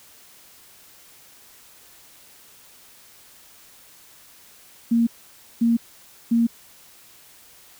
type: tone bursts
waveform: sine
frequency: 232.4 Hz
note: A#3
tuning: 5 cents flat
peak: -15 dBFS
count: 3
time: 4.91-6.47 s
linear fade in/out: 10 ms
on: 160 ms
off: 540 ms
effects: white hiss -50 dBFS RMS until 7.79 s